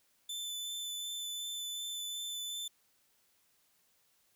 sawtooth tone with vibrato, 3520 Hz, A7, in tune, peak -35 dBFS, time 0.29-2.68 s, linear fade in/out 5 ms, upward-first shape sine, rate 2.7 Hz, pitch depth 10 cents each way, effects white hiss -72 dBFS RMS until 4.35 s

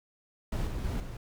brown noise with level steps, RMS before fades -31 / -35 / -32 / -39 dBFS, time 0.52-1.17 s, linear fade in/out 5 ms, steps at 0.67 / 0.84 / 1 s, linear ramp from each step 2 ms, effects none

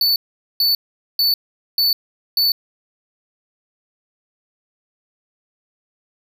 square tone bursts, 4485 Hz, C#8, 19 cents sharp, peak -14 dBFS, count 5, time 0.01-2.52 s, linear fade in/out 2 ms, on 150 ms, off 440 ms, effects none

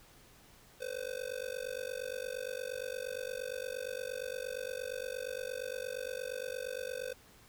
square tone with amplitude modulation, 510 Hz, C5, 44 cents flat, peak -34 dBFS, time 0.8-7.14 s, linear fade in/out 20 ms, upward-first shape sine, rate 48.6 Hz, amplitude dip 100%, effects pink hiss -60 dBFS RMS until 7.48 s

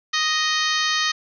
harmonic tone, 622.3 Hz, D#5, in tune, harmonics 2 / 3 / 4 / 5 / 6 / 7 / 8 / 9 / 10, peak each -26 / -24 / -31 / -28 / -27 / -27 / -32 / -35 / -32 dBFS, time 0.13-1.12 s, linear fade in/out 10 ms, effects none

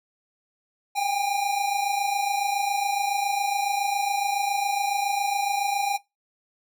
square tone pair together, 784 / 811.2 Hz, G5 / G#5, 0 / -41 cents, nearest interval minor second, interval 59 cents, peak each -29 / -25 dBFS, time 0.95-5.98 s, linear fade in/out 20 ms, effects noise-tail reverb RT60 0.2 s tail -20 dB re dry

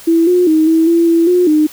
sine tone with pitch steps, 331.2 / 358.5 / 314.7 / 323.9 / 336.7 / 333.4 / 358.2 / 306 Hz, E4 / F4 / D#4 / E4 / E4 / E4 / F4 / D#4, +8 / +45 / +20 / -30 / +37 / +20 / +44 / -29 cents, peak -7 dBFS, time 0.07-1.67 s, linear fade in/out 10 ms, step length 200 ms, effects white hiss -36 dBFS RMS until 1.72 s

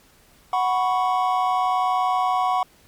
triangle chord, F# suspended fourth, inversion none, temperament equal, 740 / 987.8 / 1108.7 Hz, F#5 / B5 / C#6, 0 / 0 / 0 cents, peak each -19 / -23 / -22 dBFS, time 0.53-2.63 s, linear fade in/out 2 ms, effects pink hiss -55 dBFS RMS until 2.87 s + MP3 96 kbps

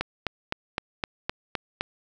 click train, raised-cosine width 0.3 ms, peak -10 dBFS, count 8, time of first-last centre 0.01-1.809 s, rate 3.89 Hz, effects none

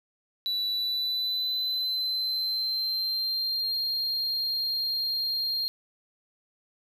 triangle tone with pitch glide, 3951 to 4210 Hz, B7 to C8, 0 to +10 cents, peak -25 dBFS, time 0.46-5.68 s, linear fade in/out 0 ms, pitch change +110 cents, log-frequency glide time 0.71-3.79 s, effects none

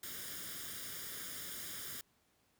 white noise with comb filter, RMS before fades -45 dBFS, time 0.03-2.01 s, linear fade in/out 2 ms, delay 0.58 ms, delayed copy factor +0.7, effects pink hiss -74 dBFS RMS until 2.59 s + high-pass 60 Hz 12 dB/octave

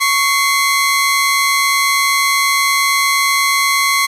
sawtooth tone pair together, 1108.7 / 2069 Hz, C#6 / C7, 0 / -20 cents, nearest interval major seventh, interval 1080 cents, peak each -11 / -11 dBFS, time 0-4.07 s, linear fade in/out 20 ms, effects resampled to 32000 Hz + 7-bit

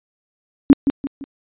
sine tone with echo, 277.2 Hz, C#4, in tune, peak -4 dBFS, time 0.7-0.73 s, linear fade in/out 0 ms, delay 170 ms, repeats 3, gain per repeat -8 dB, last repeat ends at 1.24 s, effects resampled to 8000 Hz

